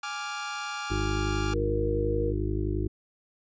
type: chord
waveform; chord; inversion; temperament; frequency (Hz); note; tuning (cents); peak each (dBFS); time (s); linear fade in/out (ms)
sawtooth; D diminished; second; equal; 830.6 / 1174.7 / 1396.9; Ab5 / D6 / F6; 0 / 0 / 0; -34 / -33 / -32; 0.03-1.54; 5
type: harmonic tone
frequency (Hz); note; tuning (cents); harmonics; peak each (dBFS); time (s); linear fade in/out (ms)
51.4; G#1; -17; 1 / 2 / 3 / 4 / 6 / 7 / 8; -30 / -31 / -42 / -41 / -34 / -33 / -41; 0.9-2.88; 10
type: tone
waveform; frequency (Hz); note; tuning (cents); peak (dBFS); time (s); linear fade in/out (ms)
sine; 470; A#4; +14; -28; 1.52-2.34; 50
effects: resampled to 16000 Hz